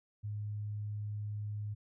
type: tone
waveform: sine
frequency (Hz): 104.6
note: G#2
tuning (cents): +13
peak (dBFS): -36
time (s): 0.23-1.75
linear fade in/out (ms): 20
effects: none